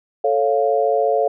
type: chord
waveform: sine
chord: A augmented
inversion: none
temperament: equal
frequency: 440 / 554.4 / 698.5 Hz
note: A4 / C#5 / E#5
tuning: 0 / 0 / 0 cents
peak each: -19 dBFS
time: 0.24-1.28 s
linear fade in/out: 5 ms
effects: none